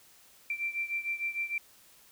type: beating tone pair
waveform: sine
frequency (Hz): 2349 / 2355.6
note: D7 / D7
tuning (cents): 0 / +5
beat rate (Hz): 6.6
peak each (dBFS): -33 / -36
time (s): 0.5-1.58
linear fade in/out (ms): 2
effects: white hiss -59 dBFS RMS until 2.11 s